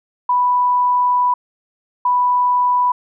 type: tone pair in turn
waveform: sine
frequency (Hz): 987.8 / 987.8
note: B5 / B5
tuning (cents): 0 / 0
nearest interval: unison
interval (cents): 0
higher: neither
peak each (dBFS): -12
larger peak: neither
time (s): 0.29-1.34 / 2.05-2.92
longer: first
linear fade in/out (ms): 5
effects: none